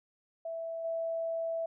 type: tone with level steps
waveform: sine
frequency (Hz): 659.3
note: E5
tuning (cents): 0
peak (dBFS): -35 / -31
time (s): 0.45-1.66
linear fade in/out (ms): 5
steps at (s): 0.84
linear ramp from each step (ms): 10
effects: none